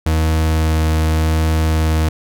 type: tone with vibrato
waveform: 40% pulse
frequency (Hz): 79.2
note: D#2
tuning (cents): +31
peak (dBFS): -12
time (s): 0.06-2.09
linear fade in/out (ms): 5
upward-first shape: sine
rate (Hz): 0.86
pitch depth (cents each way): 8
effects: none